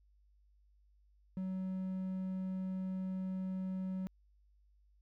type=tone; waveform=triangle; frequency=187.5 Hz; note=F#3; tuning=23 cents sharp; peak=-34 dBFS; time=1.37-4.07 s; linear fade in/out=0 ms; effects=added 50 Hz sine -65 dBFS peak until 5.01 s